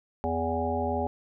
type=harmonic tone with a mistuned harmonic; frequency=82.41 Hz; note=E2; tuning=in tune; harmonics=1 / 3 / 5 / 7 / 9 / 10; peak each=-33 / -33 / -33 / -33 / -33 / -33 dBFS; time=0.24-1.07 s; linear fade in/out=0 ms; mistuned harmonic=1; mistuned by=+20 cents; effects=none